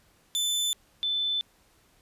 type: tone pair in turn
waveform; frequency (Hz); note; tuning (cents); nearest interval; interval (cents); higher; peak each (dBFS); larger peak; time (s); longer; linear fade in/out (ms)
sawtooth / sine; 3520 / 3520; A7 / A7; 0 / 0; unison; 0; neither; -22 / -25; first; 0.35-0.73 / 1.03-1.41; neither; 0
effects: pink hiss -63 dBFS RMS until 2.01 s + resampled to 32000 Hz